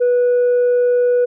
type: tone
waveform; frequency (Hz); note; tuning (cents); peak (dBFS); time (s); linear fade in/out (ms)
sine; 490; B4; -14; -9; 0-1.26; 20
effects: tanh soft clip ceiling -10 dBFS